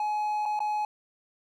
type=tone with dropouts; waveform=triangle; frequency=844 Hz; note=G#5; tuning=28 cents sharp; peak=-24 dBFS; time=0-0.85 s; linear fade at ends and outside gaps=2 ms; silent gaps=0.455-0.459 / 0.592-0.603 s; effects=none